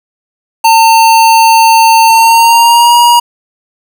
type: tone with pitch glide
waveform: square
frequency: 900 to 953.5 Hz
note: A5 to A#5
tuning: +39 to +39 cents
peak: -3 dBFS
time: 0.64-3.2 s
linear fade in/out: 10 ms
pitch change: +100 cents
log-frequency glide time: 2.07-2.95 s
effects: none